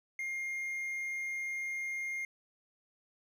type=tone; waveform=triangle; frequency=2123 Hz; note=C7; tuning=25 cents sharp; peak=-33 dBFS; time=0.19-2.25 s; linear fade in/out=2 ms; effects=none